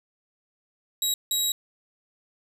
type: tone bursts at uneven times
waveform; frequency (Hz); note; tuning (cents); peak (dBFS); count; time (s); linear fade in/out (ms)
20% pulse; 3844; B7; -48; -17; 2; 1.02-1.14 / 1.31-1.52; 2
effects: 8-bit